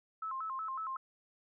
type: tone with vibrato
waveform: sine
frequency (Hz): 1174.7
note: D6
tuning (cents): 0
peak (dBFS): -36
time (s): 0.22-0.97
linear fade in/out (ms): 5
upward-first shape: square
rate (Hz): 5.4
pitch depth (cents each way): 180
effects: none